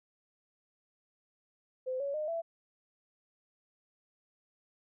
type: tone with pitch steps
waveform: sine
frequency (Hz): 514 / 560.5 / 611.3 / 666.6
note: C5 / C#5 / D#5 / E5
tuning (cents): -31 / +19 / -31 / +19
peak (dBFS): -32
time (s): 1.86-2.42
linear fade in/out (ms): 20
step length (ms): 140
effects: none